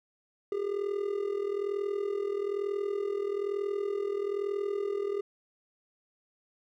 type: tone with amplitude modulation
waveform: triangle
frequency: 403.2 Hz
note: G4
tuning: 49 cents sharp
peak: -24 dBFS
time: 0.52-5.21 s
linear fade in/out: 2 ms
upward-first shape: sine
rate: 41.1 Hz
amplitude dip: 75%
effects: none